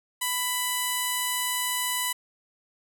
5% pulse tone with notch filter, 994 Hz, B5, 11 cents sharp, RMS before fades -28 dBFS, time 0.21-2.13 s, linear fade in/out 10 ms, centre 5400 Hz, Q 1.6, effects none

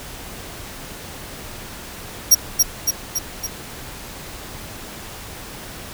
sawtooth tone with echo, 5650 Hz, F8, 19 cents sharp, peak -4 dBFS, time 2.31-2.35 s, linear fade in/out 10 ms, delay 280 ms, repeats 4, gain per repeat -4 dB, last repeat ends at 3.47 s, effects pink hiss -35 dBFS RMS until 5.93 s

